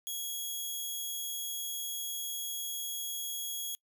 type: tone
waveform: 10% pulse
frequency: 3322 Hz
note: G#7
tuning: in tune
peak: -27 dBFS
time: 0.07-3.75 s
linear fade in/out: 0 ms
effects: noise-tail reverb RT60 0.1 s tail -24 dB re dry